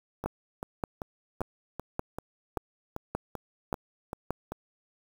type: two click trains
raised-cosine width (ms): 1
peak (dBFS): -21 / -15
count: 12 / 8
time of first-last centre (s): 0.24-4.52 / 0.26-4.306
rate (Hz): 2.57 / 1.73
effects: 7-bit